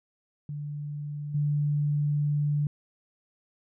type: tone with level steps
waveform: sine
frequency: 146.83 Hz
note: D3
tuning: in tune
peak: -32 / -23 dBFS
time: 0.49-2.67 s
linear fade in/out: 2 ms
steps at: 1.34 s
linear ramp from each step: 10 ms
effects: none

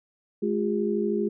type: tone cluster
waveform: sine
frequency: 211.5 / 352.4 / 405.2 Hz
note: G#3 / F4 / G#4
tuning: +32 / +16 / -43 cents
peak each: -27 / -28 / -27 dBFS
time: 0.42-1.29 s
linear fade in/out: 10 ms
effects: none

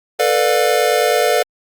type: chord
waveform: square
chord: B half-diminished seventh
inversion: third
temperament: just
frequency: 444.5 / 493.9 / 592.7 / 711.2 Hz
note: A4 / B4 / D5 / F5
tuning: +18 / 0 / +16 / +31 cents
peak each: -19 dBFS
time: 0.19-1.43 s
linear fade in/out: 10 ms
effects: Opus 48 kbps

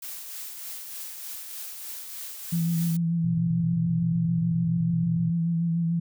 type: noise with tremolo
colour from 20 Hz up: blue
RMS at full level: -36 dBFS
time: 0.02-2.97 s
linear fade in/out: 5 ms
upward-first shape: triangle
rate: 3.3 Hz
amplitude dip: 40%
type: tone with vibrato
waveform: sine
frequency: 167.8 Hz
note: E3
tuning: 31 cents sharp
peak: -22 dBFS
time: 2.52-6 s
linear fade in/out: 10 ms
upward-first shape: triangle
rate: 6.8 Hz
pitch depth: 36 cents each way
type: tone bursts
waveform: sine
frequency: 123.47 Hz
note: B2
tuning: in tune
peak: -28 dBFS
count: 16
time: 3.24-5.3 s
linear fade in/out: 5 ms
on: 110 ms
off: 20 ms
effects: none

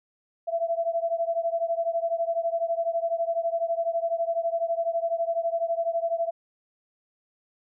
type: beating tone pair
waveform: sine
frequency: 666 / 678 Hz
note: E5 / E5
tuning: +18 / +49 cents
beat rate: 12 Hz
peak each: -26 / -28 dBFS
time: 0.47-6.31 s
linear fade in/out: 20 ms
effects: none

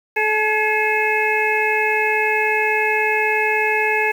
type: harmonic tone with a mistuned harmonic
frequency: 430.9 Hz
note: A4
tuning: 36 cents flat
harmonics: 1 / 2 / 4 / 5 / 6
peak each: -22 / -22 / -22 / -22 / -22 dBFS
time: 0.16-4.12 s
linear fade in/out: 10 ms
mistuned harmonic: 4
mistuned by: -33 cents
effects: 7-bit

